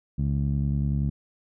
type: tone with low-pass filter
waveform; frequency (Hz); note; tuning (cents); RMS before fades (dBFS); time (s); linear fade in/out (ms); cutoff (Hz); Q
15% pulse; 70.5; C#2; +30; -25; 0.18-1.1; 10; 170; 1.5
effects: none